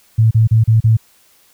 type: tone bursts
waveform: sine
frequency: 111.6 Hz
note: A2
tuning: 25 cents sharp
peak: -7 dBFS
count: 5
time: 0.18-0.97 s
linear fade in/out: 10 ms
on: 130 ms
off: 35 ms
effects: white hiss -52 dBFS RMS until 1.53 s